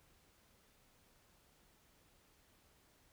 silence, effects pink hiss -70 dBFS RMS until 3.12 s

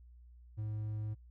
triangle tone, 107.2 Hz, A2, 45 cents flat, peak -34 dBFS, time 0.57-1.15 s, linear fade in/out 20 ms, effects noise-tail reverb RT60 0.1 s tail -24 dB re dry + added 60 Hz sine -54 dBFS peak until 1.3 s

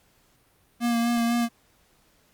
square tone with vibrato, 235.3 Hz, A#3, 16 cents sharp, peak -22 dBFS, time 0.8-1.49 s, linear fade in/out 50 ms, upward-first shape sine, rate 4 Hz, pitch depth 21 cents each way, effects pink hiss -63 dBFS RMS until 2.33 s + Opus 48 kbps

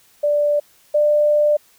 sine tone pair in turn, 587.3 / 594.8 Hz, D5 / D5, 0 / +22 cents, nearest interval unison, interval 22 cents, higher second, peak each -14 / -12 dBFS, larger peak second, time 0.23-0.6 / 0.94-1.57 s, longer second, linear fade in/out 10 ms, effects white hiss -54 dBFS RMS until 1.78 s

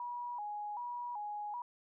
sine tone with vibrato, 897 Hz, A5, 33 cents sharp, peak -38 dBFS, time 0-1.62 s, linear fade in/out 2 ms, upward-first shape square, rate 1.3 Hz, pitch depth 130 cents each way, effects none

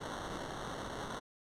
blue noise with sample-and-hold, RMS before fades -42 dBFS, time 0-1.2 s, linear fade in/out 20 ms, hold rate 2450 Hz, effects low-pass 8000 Hz 12 dB/octave

